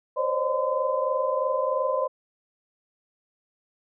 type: tone cluster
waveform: sine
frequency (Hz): 517 / 540 / 605 / 1021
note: C5 / C#5 / D#5 / C6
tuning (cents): -21 / -45 / -49 / -43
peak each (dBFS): -28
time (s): 0.16-2.08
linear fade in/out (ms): 20
effects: none